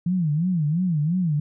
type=tone with vibrato; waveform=sine; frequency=165.2 Hz; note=E3; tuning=4 cents sharp; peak=-19 dBFS; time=0.06-1.4 s; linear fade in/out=5 ms; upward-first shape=sine; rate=2.9 Hz; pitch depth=210 cents each way; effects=none